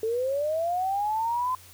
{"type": "linear sweep", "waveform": "sine", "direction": "up", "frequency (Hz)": [432.8, 1030], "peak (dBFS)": -24, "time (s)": [0.03, 1.55], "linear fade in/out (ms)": 2, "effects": ["added 91 Hz sine -54 dBFS peak until 1.73 s", "white hiss -51 dBFS RMS until 1.73 s"]}